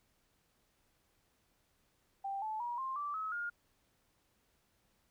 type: tone with pitch steps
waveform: sine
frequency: 787 / 868.2 / 957.8 / 1056.6 / 1165.6 / 1285.9 / 1418.6 Hz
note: G5 / A5 / A#5 / C6 / D6 / E6 / F6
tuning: +7 / -23 / +47 / +17 / -13 / -43 / +27 cents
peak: -36 dBFS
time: 2.24-3.5 s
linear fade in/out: 10 ms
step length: 180 ms
effects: pink hiss -75 dBFS RMS until 5.1 s